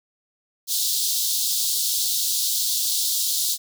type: high-pass noise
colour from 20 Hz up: pink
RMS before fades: -23 dBFS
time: 0.67-3.58 s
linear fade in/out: 50 ms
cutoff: 3600 Hz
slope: 48 dB/octave
effects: none